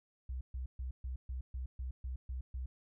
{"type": "tone bursts", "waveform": "sine", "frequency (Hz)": 63.7, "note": "C2", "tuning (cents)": -46, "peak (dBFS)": -37, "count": 10, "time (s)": [0.29, 2.66], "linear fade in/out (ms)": 5, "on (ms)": 120, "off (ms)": 130, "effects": []}